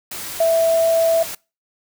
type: tone in noise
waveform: sine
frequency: 659.3 Hz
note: E5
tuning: in tune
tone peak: -12 dBFS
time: 0.4-1.23 s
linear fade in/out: 5 ms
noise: white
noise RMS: -30 dBFS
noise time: 0.11-1.35 s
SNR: +15 dB
effects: noise-tail reverb RT60 0.3 s tail -24 dB re dry